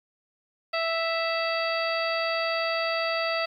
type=harmonic tone with a mistuned harmonic; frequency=659.3 Hz; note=E5; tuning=in tune; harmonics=1 / 2 / 3 / 4 / 5 / 6 / 7; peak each=-28 / -31 / -33 / -33 / -41 / -41 / -34 dBFS; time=0.73-3.46 s; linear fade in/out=10 ms; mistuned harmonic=6; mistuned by=-53 cents; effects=10-bit